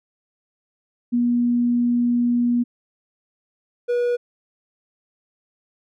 sine / triangle tone pair in turn, 240.8 / 484.1 Hz, B3 / B4, -44 / -35 cents, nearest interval octave, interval 1209 cents, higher second, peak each -16 dBFS, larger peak neither, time 1.12-2.64 / 3.88-4.17 s, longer first, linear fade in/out 20 ms, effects none

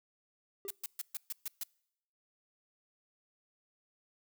triangle tone with exponential decay, 395 Hz, G4, 13 cents sharp, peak -37 dBFS, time 0.65-0.75 s, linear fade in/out 1 ms, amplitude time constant 21 ms
blue noise bursts, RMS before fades -38 dBFS, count 7, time 0.68-1.635 s, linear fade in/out 2 ms, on 25 ms, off 130 ms
effects noise-tail reverb RT60 0.8 s tail -26 dB re dry

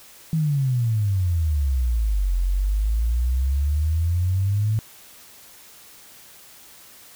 sine exponential two-way sweep, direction down then up, 163.7 to 43.65 to 111.2 Hz, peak -18 dBFS, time 0.33-4.79 s, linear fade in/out 0 ms, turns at 2.37 s, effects white hiss -47 dBFS RMS until 7.15 s

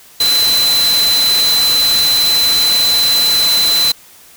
sine tone in noise, 4039 Hz, B7, 38 cents sharp, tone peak -10 dBFS, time 0.2-3.92 s, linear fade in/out 5 ms, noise white, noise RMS -18 dBFS, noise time 0.2-3.92 s, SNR +5 dB, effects white hiss -42 dBFS RMS until 4.36 s

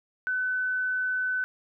sine tone, 1508 Hz, F#6, 32 cents sharp, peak -25 dBFS, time 0.27-1.44 s, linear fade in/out 0 ms, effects none

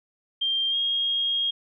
sine tone with pitch glide, 3180 to 3256 Hz, G7 to G#7, +24 to -35 cents, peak -22 dBFS, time 0.41-1.51 s, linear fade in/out 10 ms, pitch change +41 cents, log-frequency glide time 0.7-0.75 s, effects none

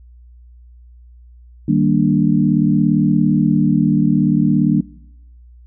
sine chord, Eb major seventh, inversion none, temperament equal, 155.56 / 196 / 233.1 / 293.7 Hz, Eb3 / G3 / Bb3 / D4, 0 / 0 / 0 / 0 cents, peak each -17 dBFS, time 1.68-4.81 s, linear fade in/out 5 ms, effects noise-tail reverb RT60 0.9 s tail -23 dB re dry + added 60 Hz sine -40 dBFS peak until 5.66 s

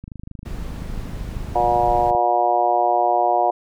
click train, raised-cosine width 5 ms, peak -22 dBFS, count 55, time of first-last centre 0.04-2.149 s, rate 25.6 Hz
brown noise, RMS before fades -30 dBFS, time 0.45-2.11 s, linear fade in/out 10 ms
harmonic tone, 120 Hz, B2, 49 cents flat, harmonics 3 / 4 / 5 / 6 / 7 / 8, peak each -26 / -28 / -23 / -17 / -25 / -24 dBFS, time 1.55-3.51 s, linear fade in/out 10 ms
effects none

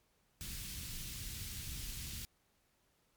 pink band-stop noise, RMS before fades -44 dBFS, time 0.41-2.25 s, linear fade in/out 0 ms, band 150 to 3000 Hz, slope 12 dB/octave, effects pink hiss -75 dBFS RMS until 3.16 s + MP3 96 kbps

